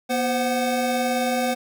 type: tone cluster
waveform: square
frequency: 241.5 / 517 / 743 Hz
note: B3 / C5 / F#5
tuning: -39 / -21 / +7 cents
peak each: -26 dBFS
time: 0.09-1.55 s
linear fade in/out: 20 ms
effects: none